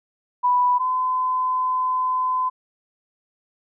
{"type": "tone pair in turn", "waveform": "sine", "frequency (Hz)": [987.8, 1018.5], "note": ["B5", "C6"], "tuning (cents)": [0, -47], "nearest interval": "minor second", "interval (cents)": 53, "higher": "second", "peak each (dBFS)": [-15, -19], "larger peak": "first", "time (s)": [[0.43, 0.79], [0.79, 2.5]], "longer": "second", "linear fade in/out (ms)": 20, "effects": []}